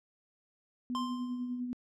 sine tone with tremolo, 246.9 Hz, B3, in tune, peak -32 dBFS, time 0.9-1.73 s, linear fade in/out 0 ms, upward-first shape sine, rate 10 Hz, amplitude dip 40%
square tone with exponential decay, 1046.5 Hz, C6, in tune, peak -32 dBFS, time 0.95-1.6 s, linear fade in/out 0 ms, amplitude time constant 140 ms
effects low-pass 6000 Hz 12 dB/octave

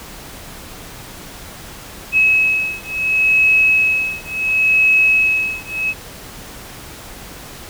sine beating tone pair, 2569 / 2569.71 Hz, E7 / E7, -45 / -45 cents, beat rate 0.71 Hz, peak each -15 / -15 dBFS, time 2.12-5.94 s, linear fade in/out 50 ms, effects pink hiss -35 dBFS RMS until 7.69 s

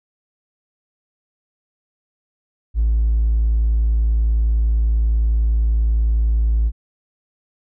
sine tone with hard clipping, 55.3 Hz, A1, 9 cents sharp, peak -14 dBFS, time 2.74-6.72 s, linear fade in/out 50 ms, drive 1 dB, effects none

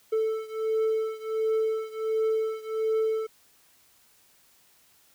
triangle beating tone pair, 440 / 441.4 Hz, A4 / A4, 0 / +5 cents, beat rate 1.4 Hz, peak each -25 / -27 dBFS, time 0.12-3.27 s, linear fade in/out 10 ms, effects white hiss -61 dBFS RMS until 5.14 s

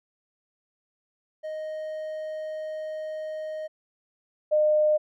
triangle / sine tone pair in turn, 622.3 / 608.4 Hz, D#5 / D#5, 0 / -39 cents, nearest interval unison, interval 39 cents, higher first, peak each -29 / -18 dBFS, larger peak second, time 1.43-3.68 / 4.51-4.98 s, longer first, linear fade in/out 20 ms, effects none

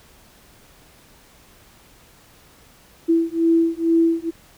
sine beating tone pair, 330 / 332.2 Hz, E4 / E4, +2 / +13 cents, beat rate 2.2 Hz, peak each -18 dBFS, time 3.08-4.31 s, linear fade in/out 20 ms, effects pink hiss -51 dBFS RMS until 4.57 s

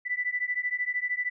sine beating tone pair, 1975.5 / 1988.5 Hz, B6 / B6, 0 / +11 cents, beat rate 13 Hz, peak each -30 dBFS, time 0.05-1.3 s, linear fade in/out 20 ms, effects none

